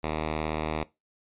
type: tone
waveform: 5% pulse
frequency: 77.8 Hz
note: D#2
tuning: in tune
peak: -17 dBFS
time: 0.03-0.84 s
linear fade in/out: 10 ms
effects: noise-tail reverb RT60 0.2 s tail -19 dB re dry + resampled to 8000 Hz